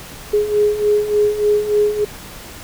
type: beating tone pair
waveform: sine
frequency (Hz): 415.3 / 418.7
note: G#4 / G#4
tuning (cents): 0 / +14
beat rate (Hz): 3.4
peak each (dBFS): -19 / -14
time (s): 0.33-2.05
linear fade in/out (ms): 10
effects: pink hiss -35 dBFS RMS until 2.63 s